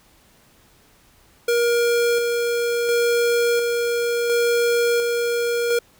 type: tone with tremolo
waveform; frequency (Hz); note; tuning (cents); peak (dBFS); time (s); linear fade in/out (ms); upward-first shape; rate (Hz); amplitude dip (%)
square; 473.5; A#4; +27; -17; 1.48-5.79; 5; square; 0.71; 30
effects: pink hiss -55 dBFS RMS until 5.99 s